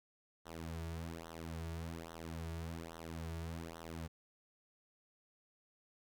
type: tone with flanger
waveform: sawtooth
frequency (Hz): 82.41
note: E2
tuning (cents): 0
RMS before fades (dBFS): -45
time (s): 0.45-4.08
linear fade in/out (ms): 20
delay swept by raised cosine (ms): 0.41 to 3.91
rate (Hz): 1.2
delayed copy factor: -0.95
effects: none